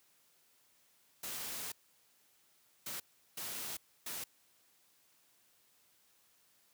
white noise bursts at uneven times, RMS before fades -42 dBFS, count 4, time 1.23-1.72 / 2.86-3 / 3.37-3.77 / 4.06-4.24 s, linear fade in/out 5 ms, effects white hiss -70 dBFS RMS until 6.73 s + high-pass 80 Hz 12 dB/octave

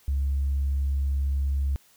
sine tone, 69.1 Hz, C#2, 5 cents flat, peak -21 dBFS, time 0.08-1.76 s, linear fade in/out 0 ms, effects tanh soft clip ceiling -19 dBFS + white hiss -59 dBFS RMS until 1.96 s

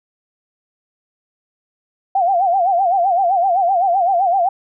sine tone with vibrato, 735 Hz, F#5, 12 cents flat, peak -12 dBFS, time 2.15-4.49 s, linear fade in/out 5 ms, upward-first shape sine, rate 7.8 Hz, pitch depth 140 cents each way, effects none

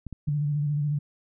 clicks, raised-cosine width 5 ms, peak -24 dBFS, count 3, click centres 0.067 / 0.127 / 0.286 s
sine tone with vibrato, 146.83 Hz, D3, in tune, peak -23 dBFS, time 0.27-0.99 s, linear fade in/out 10 ms, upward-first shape square, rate 14 Hz, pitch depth 34 cents each way
effects none

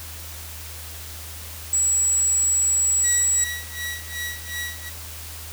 sine tone, 7780 Hz, B8, 27 cents flat, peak -17 dBFS, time 1.73-3.44 s, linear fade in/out 2 ms
sawtooth tone with tremolo, 1931 Hz, B6, 39 cents flat, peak -23 dBFS, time 3.03-4.9 s, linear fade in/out 20 ms, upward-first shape sine, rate 2.7 Hz, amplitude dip 90%
effects added 80 Hz sine -38 dBFS peak until 5.52 s + white hiss -38 dBFS RMS until 5.52 s

